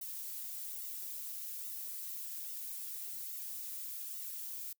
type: noise with flanger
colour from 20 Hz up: violet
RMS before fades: -43 dBFS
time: 0.01-4.73 s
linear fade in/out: 5 ms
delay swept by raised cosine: 1.2 to 5.8 ms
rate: 1.2 Hz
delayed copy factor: -0.85
effects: noise-tail reverb RT60 0.1 s tail -25 dB re dry